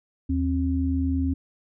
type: tone pair together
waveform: sine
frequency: 79.41 / 267.1 Hz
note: D#2 / C4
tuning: +36 / +36 cents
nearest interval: octave + major sixth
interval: 2100 cents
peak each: -24 dBFS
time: 0.29-1.34 s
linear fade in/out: 10 ms
effects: none